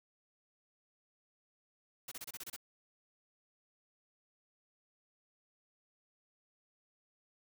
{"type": "noise bursts", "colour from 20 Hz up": "white", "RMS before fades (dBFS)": -45, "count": 8, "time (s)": [2.08, 2.564], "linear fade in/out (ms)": 5, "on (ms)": 36, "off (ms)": 28, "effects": []}